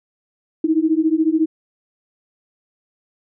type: beating tone pair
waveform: sine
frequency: 311.1 / 325.1 Hz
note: D#4 / E4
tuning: 0 / -24 cents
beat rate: 14 Hz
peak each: -17 dBFS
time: 0.64-1.46 s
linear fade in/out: 5 ms
effects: none